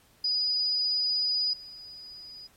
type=tone with level steps; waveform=sine; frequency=4942 Hz; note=D#8; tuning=13 cents flat; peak=-24 / -42 dBFS; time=0.24-2.47 s; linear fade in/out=5 ms; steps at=1.53 s; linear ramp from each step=5 ms; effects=pink hiss -61 dBFS RMS until 2.56 s + MP3 64 kbps